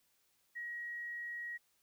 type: tone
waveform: sine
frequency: 1900 Hz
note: A#6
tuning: 33 cents sharp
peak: -40 dBFS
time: 0.55-1.58 s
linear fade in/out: 20 ms
effects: white hiss -75 dBFS RMS until 1.82 s